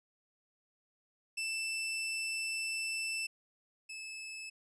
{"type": "tone pair in turn", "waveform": "sawtooth", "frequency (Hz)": [2655, 2609], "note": ["E7", "E7"], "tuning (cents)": [12, -18], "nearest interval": "unison", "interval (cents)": 30, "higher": "first", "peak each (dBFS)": [-31, -39], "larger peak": "first", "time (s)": [[1.37, 3.27], [3.89, 4.5]], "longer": "first", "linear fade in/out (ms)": 10, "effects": ["resampled to 24000 Hz"]}